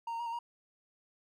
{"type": "tone with pitch steps", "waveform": "triangle", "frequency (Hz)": [927, 921, 948, 920, 947], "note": ["A#5", "A#5", "A#5", "A#5", "A#5"], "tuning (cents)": [-10, -21, 29, -23, 27], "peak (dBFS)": -33, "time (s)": [0.07, 0.39], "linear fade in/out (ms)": 5, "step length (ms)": 64, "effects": []}